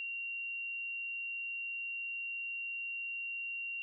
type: tone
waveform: sine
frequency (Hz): 2757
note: F7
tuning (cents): -23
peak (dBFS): -37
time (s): 0-3.82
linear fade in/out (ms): 0
effects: none